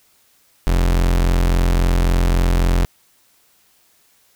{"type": "tone", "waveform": "40% pulse", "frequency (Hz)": 43.65, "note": "F1", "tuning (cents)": 0, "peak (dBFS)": -12, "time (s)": [0.67, 2.85], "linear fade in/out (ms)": 0, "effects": ["white hiss -57 dBFS RMS until 4.35 s"]}